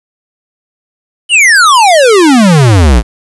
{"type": "exponential sweep", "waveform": "square", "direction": "down", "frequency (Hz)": [3045, 51.91], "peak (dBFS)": -3, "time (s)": [1.29, 3.03], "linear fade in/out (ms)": 50, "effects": ["resampled to 24000 Hz", "7-bit"]}